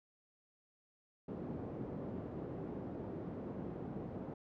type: band-pass noise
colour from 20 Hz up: pink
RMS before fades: -44 dBFS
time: 1.28-4.34 s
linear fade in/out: 5 ms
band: 140 to 450 Hz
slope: 12 dB/octave
effects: none